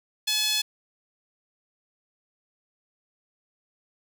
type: tone with high-pass filter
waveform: sawtooth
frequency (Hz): 856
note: A5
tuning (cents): -48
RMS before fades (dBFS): -25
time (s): 0.27-0.62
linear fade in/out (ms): 10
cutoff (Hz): 3600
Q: 2.3
effects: none